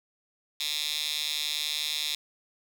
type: tone with high-pass filter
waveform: 10% pulse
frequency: 150.7 Hz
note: D3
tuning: 45 cents sharp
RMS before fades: -31 dBFS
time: 0.6-2.15 s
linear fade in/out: 2 ms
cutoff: 3600 Hz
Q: 3.1
effects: none